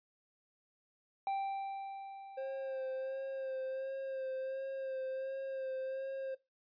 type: tone with exponential decay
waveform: triangle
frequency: 784 Hz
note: G5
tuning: in tune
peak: -30 dBFS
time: 1.27-3.9 s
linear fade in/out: 1 ms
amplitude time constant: 570 ms
type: tone with vibrato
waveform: triangle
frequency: 531 Hz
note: C5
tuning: 25 cents sharp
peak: -35 dBFS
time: 2.37-6.35 s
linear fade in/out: 10 ms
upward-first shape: sine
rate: 1.4 Hz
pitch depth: 24 cents each way
effects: noise-tail reverb RT60 0.2 s tail -18 dB re dry + resampled to 11025 Hz